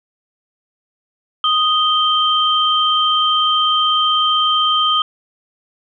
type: tone pair together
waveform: sine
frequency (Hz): 1244.5 / 3136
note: D#6 / G7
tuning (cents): 0 / 0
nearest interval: octave + major third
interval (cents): 1600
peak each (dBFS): -15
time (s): 1.44-5.02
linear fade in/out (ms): 2
effects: none